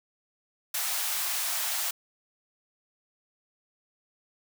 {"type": "high-pass noise", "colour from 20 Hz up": "white", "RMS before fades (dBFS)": -30, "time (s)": [0.74, 1.91], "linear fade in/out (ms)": 5, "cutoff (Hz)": 630, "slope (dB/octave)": 48, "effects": []}